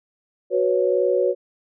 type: chord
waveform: sine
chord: F# suspended fourth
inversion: none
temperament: just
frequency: 370 / 493.3 / 555 Hz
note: F#4 / B4 / C#5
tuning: 0 / -2 / +2 cents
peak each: -21 dBFS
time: 0.5-1.35 s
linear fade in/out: 50 ms
effects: none